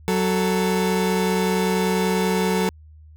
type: tone pair together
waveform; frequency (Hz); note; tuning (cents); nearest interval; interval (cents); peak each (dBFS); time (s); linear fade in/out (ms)
30% pulse; 186.05 / 442.5; F#3 / A4; +10 / +10; octave + minor third; 1500; -18 / -20; 0.08-2.69; 0
effects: added 77 Hz sine -43 dBFS peak until 3.16 s